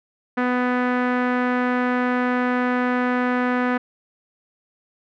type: tone with low-pass filter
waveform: sawtooth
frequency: 248.7 Hz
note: B3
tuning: 12 cents sharp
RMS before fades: -21 dBFS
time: 0.37-3.78 s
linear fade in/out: 10 ms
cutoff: 1700 Hz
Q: 2.2
effects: none